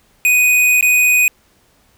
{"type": "tone with dropouts", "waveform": "square", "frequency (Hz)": 2489, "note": "D#7", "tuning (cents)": 0, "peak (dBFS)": -10, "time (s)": [0.25, 1.28], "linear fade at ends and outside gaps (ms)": 1, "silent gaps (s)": [0.81, 0.826], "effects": ["pink hiss -55 dBFS RMS until 1.97 s"]}